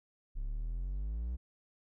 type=exponential sweep; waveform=triangle; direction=up; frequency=32.96 to 62.8 Hz; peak=-32 dBFS; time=0.35-1.37 s; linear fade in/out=20 ms; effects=none